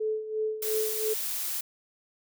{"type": "tone with tremolo", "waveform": "sine", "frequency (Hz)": 433.8, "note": "A4", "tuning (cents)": -25, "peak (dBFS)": -25, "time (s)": [0, 1.14], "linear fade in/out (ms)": 10, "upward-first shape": "sine", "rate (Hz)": 2.9, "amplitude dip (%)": 70}
{"type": "noise", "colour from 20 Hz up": "blue", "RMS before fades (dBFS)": -32, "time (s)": [0.62, 1.61], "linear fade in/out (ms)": 5}
{"effects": []}